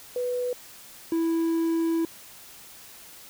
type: tone pair in turn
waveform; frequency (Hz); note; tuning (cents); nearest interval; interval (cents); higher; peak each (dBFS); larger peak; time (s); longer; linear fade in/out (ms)
sine / triangle; 493.9 / 329.6; B4 / E4; 0 / 0; perfect fifth; 700; first; -25 / -20; second; 0.16-0.53 / 1.12-2.05; second; 2
effects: white hiss -47 dBFS RMS until 3.29 s